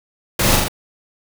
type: noise with echo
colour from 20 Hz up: pink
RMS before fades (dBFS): -17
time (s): 0.39-0.56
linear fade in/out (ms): 5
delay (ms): 41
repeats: 3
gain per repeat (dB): -2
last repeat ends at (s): 0.683
effects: none